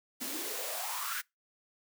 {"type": "noise with high-pass filter sweep", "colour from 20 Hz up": "white", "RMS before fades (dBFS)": -37, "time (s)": [0.2, 1.22], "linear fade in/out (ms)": 20, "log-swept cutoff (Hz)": [230, 1600], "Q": 6, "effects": ["noise-tail reverb RT60 0.2 s tail -25 dB re dry"]}